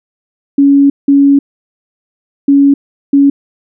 sine tone bursts at uneven times, 280 Hz, C#4, 18 cents sharp, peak -3 dBFS, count 4, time 0.58-0.9 / 1.08-1.39 / 2.48-2.74 / 3.13-3.3 s, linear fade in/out 5 ms, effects none

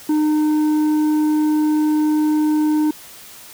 sine tone with tanh clipping, 305.1 Hz, D#4, 34 cents flat, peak -15 dBFS, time 0.09-2.91 s, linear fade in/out 5 ms, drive 6 dB, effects white hiss -40 dBFS RMS until 3.53 s

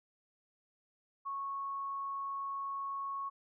sine tone, 1103 Hz, C#6, 9 cents flat, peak -36 dBFS, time 1.25-3.3 s, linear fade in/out 20 ms, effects none

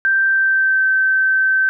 sine tone with pitch glide, 1568 to 1545.5 Hz, G6 to G6, 0 to -25 cents, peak -12 dBFS, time 0.05-1.69 s, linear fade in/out 0 ms, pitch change -25 cents, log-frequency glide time 0.28-0.86 s, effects none

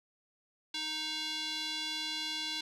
square tone with band-pass filter, 311.5 Hz, D#4, 2 cents sharp, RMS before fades -37 dBFS, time 0.74-2.61 s, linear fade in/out 5 ms, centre 3800 Hz, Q 3, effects none

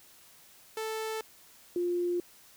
sawtooth / sine tone pair in turn, 440 / 351.4 Hz, A4 / F4, 0 / +11 cents, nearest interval major third, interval 389 cents, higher first, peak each -29 / -27 dBFS, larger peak second, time 0.77-1.21 / 1.76-2.2 s, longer neither, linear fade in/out 2 ms, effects white hiss -57 dBFS RMS until 2.56 s

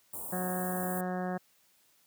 white band-stop noise, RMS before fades -40 dBFS, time 0.13-1.01 s, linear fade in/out 5 ms, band 1100 to 8200 Hz, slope 48 dB/octave
harmonic tone, 182.3 Hz, F#3, 25 cents flat, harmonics 1 / 2 / 3 / 4 / 5 / 6 / 7 / 8 / 9 / 10, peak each -34 / -40 / -40 / -38 / -50 / -48 / -49 / -52 / -46 / -52 dBFS, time 0.32-1.38 s, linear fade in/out 10 ms
effects white hiss -67 dBFS RMS until 2.06 s + high-pass 80 Hz 12 dB/octave

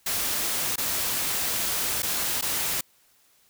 white noise with dropouts, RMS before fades -27 dBFS, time 0.06-2.81 s, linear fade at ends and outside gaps 5 ms, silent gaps 0.759-0.779 / 2.022-2.029 / 2.412-2.423 s, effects white hiss -62 dBFS RMS until 3.49 s

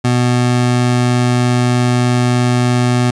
25% pulse tone, 123.2 Hz, B2, 4 cents flat, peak -7 dBFS, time 0.04-3.11 s, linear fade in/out 10 ms, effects resampled to 22050 Hz

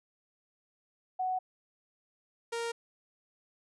sine / sawtooth tone pair in turn, 743 / 465.3 Hz, F#5 / A#4, +7 / -3 cents, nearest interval minor sixth, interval 810 cents, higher first, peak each -29 / -29 dBFS, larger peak neither, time 1.19-1.39 / 2.52-2.72 s, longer neither, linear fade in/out 10 ms, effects resampled to 24000 Hz

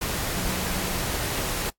sine tone in noise, 185 Hz, F#3, in tune, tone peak -33 dBFS, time 0.36-1.01 s, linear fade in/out 10 ms, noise pink, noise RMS -28 dBFS, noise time 0.01-1.7 s, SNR -8 dB, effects noise-tail reverb RT60 0.1 s tail -20 dB re dry + AAC 64 kbps

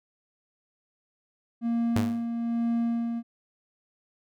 triangle tone with tremolo, 233.1 Hz, A#3, in tune, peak -21 dBFS, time 1.61-3.23 s, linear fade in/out 50 ms, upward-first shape sine, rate 1.1 Hz, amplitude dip 45%
sawtooth tone with exponential decay, 103.83 Hz, G#2, in tune, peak -18 dBFS, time 1.96-2.26 s, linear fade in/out 0 ms, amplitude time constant 65 ms
effects none

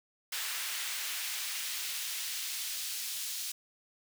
pink noise with high-pass filter sweep, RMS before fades -37 dBFS, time 0.32-3.52 s, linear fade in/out 5 ms, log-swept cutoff 1800 to 4100 Hz, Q 0.85, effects none

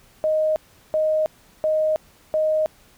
sine tone bursts, 622.3 Hz, D#5, in tune, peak -17 dBFS, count 4, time 0.24-2.66 s, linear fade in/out 0 ms, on 320 ms, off 380 ms, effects pink hiss -54 dBFS RMS until 2.97 s

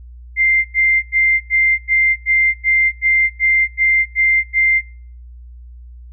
sine tone bursts, 2093 Hz, C7, in tune, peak -10 dBFS, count 12, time 0.36-4.819 s, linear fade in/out 50 ms, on 290 ms, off 89 ms, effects noise-tail reverb RT60 0.5 s tail -26 dB re dry + added 60 Hz sine -34 dBFS peak until 6.12 s

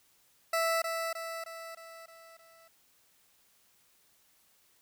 20% pulse tone with echo, 659.3 Hz, E5, in tune, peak -22 dBFS, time 0.53-0.82 s, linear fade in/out 5 ms, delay 310 ms, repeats 6, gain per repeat -5 dB, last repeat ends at 2.68 s, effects white hiss -67 dBFS RMS until 4.81 s

